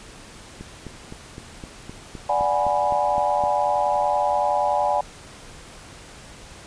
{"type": "click train", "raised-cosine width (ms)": 3, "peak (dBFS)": -22, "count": 12, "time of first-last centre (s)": [0.61, 3.438], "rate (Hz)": 3.89}
{"type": "chord", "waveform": "sine", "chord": "G# half-diminished seventh", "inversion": "second", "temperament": "equal", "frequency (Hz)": [587.3, 740, 830.6, 987.8], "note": ["D5", "F#5", "G#5", "B5"], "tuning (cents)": [0, 0, 0, 0], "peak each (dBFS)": [-24, -24, -22, -27], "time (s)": [2.29, 5.01], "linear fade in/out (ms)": 5}
{"effects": ["pink hiss -43 dBFS RMS until 6.66 s", "resampled to 22050 Hz"]}